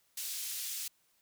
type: band-pass noise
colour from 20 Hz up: white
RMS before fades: -39 dBFS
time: 0.17-0.88 s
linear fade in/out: 5 ms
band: 3200 to 15000 Hz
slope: 12 dB/octave
effects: white hiss -72 dBFS RMS until 1.21 s